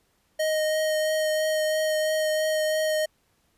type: tone with vibrato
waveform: square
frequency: 622.3 Hz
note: D#5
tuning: in tune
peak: -23 dBFS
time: 0.39-3.06 s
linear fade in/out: 10 ms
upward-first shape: triangle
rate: 3 Hz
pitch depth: 13 cents each way
effects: pink hiss -68 dBFS RMS until 3.57 s + resampled to 32000 Hz